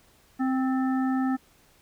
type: harmonic tone with a mistuned harmonic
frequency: 261.6 Hz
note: C4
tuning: in tune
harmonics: 1 / 3 / 5 / 7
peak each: -23 / -33 / -37 / -40 dBFS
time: 0.39-1.37 s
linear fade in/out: 20 ms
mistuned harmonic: 7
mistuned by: -48 cents
effects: pink hiss -60 dBFS RMS until 1.81 s